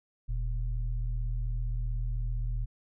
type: tone pair together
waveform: sine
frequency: 41.4 / 117.1 Hz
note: E1 / A#2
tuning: +8 / +8 cents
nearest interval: octave + tritone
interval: 1800 cents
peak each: -29 / -36 dBFS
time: 0.28-2.66 s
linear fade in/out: 20 ms
effects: none